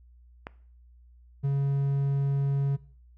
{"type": "click", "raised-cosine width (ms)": 0.5, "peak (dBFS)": -21, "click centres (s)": 0.469}
{"type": "tone", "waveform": "triangle", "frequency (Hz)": 139.1, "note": "C#3", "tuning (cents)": 6, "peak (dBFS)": -21, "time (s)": [1.43, 2.77], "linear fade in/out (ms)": 20}
{"effects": ["noise-tail reverb RT60 0.5 s tail -20 dB re dry", "added 60 Hz sine -52 dBFS peak until 3.17 s"]}